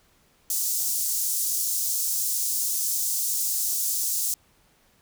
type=high-pass noise; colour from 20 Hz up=pink; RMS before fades=-26 dBFS; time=0.5-4.34 s; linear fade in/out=2 ms; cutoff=6100 Hz; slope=24 dB/octave; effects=pink hiss -62 dBFS RMS until 5.01 s